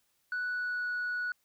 sine tone with pitch glide, 1480 to 1468.1 Hz, F#6 to F#6, 0 to -14 cents, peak -29 dBFS, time 0.32-1.32 s, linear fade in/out 2 ms, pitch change -14 cents, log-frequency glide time 0.45-0.89 s, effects tanh soft clip ceiling -29 dBFS + white hiss -74 dBFS RMS until 1.44 s

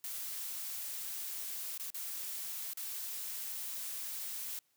blue noise with dropouts, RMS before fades -41 dBFS, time 0.04-4.59 s, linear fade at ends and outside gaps 1 ms, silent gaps 1.777-1.797 / 1.903-1.944 / 2.734-2.772 s, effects white hiss -75 dBFS RMS until 4.76 s + high-pass 60 Hz 12 dB/octave

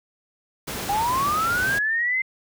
pink noise, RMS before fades -30 dBFS, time 0.67-1.79 s, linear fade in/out 10 ms
sine linear sweep, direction up, 784 to 2093 Hz, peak -20 dBFS, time 0.89-2.22 s, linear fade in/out 5 ms
effects high-pass 60 Hz 12 dB/octave

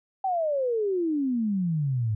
sine exponential sweep, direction down, 784 to 103.83 Hz, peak -23 dBFS, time 0.24-2.15 s, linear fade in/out 5 ms, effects none

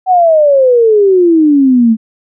sine exponential sweep, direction down, 761 to 217.1 Hz, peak -4 dBFS, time 0.06-1.97 s, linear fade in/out 50 ms, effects none

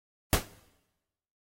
pink noise with exponential decay, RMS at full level -19 dBFS, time 0.33-0.47 s, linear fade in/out 0 ms, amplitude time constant 30 ms, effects noise-tail reverb RT60 1.0 s tail -20 dB re dry + AAC 48 kbps

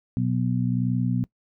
harmonic tone, 61.5 Hz, B1, 7 cents flat, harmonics 2 / 3 / 4, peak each -24 / -26 / -27 dBFS, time 0.17-1.24 s, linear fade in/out 0 ms, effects noise-tail reverb RT60 0.1 s tail -22 dB re dry

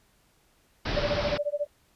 pink low-pass noise, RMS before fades -30 dBFS, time 0.85-1.38 s, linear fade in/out 10 ms, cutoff 5400 Hz, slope 96 dB/octave
sine tone with tremolo, 585 Hz, D5, 7 cents flat, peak -23 dBFS, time 0.96-1.67 s, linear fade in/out 10 ms, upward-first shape sine, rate 14 Hz, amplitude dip 100%
effects pink hiss -65 dBFS RMS until 1.95 s + resampled to 32000 Hz

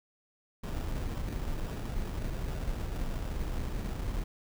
brown noise with sample-and-hold, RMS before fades -34 dBFS, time 0.63-4.24 s, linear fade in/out 10 ms, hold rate 2100 Hz, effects none

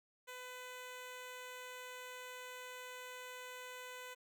10% pulse tone, 502 Hz, B4, 28 cents sharp, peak -39 dBFS, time 0.27-4.15 s, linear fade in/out 20 ms, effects none

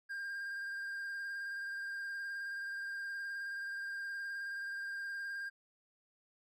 triangle tone with vibrato, 1600 Hz, G6, 35 cents sharp, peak -37 dBFS, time 0.09-5.5 s, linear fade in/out 20 ms, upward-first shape sine, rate 19 Hz, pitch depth 20 cents each way, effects none

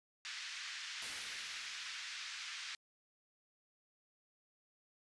pink band-pass noise, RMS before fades -46 dBFS, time 0.25-2.75 s, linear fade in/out 0 ms, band 1600 to 6000 Hz, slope 24 dB/octave
white noise with exponential decay, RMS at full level -47 dBFS, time 1.02-2.77 s, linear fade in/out 1 ms, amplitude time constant 380 ms
effects resampled to 24000 Hz

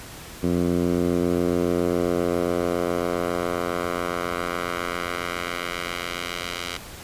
10% pulse tone with band-pass filter sweep, 87.31 Hz, F2, in tune, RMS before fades -25 dBFS, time 0.43-6.77 s, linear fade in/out 5 ms, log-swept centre 230 to 3400 Hz, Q 0.95, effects pink hiss -40 dBFS RMS until 7.03 s + resampled to 32000 Hz

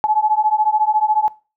sine beating tone pair, 849 / 863 Hz, G#5 / A5, +38 / -34 cents, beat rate 14 Hz, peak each -17 dBFS, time 0.04-1.28 s, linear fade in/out 0 ms, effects noise-tail reverb RT60 0.3 s tail -18 dB re dry

